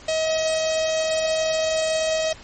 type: tone with notch filter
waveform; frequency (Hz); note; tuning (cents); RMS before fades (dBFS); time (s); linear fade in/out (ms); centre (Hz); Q
sawtooth; 636; D#5; +38; -22; 0.08-2.33; 5; 1400; 0.88
effects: pink hiss -44 dBFS RMS until 2.43 s + MP3 32 kbps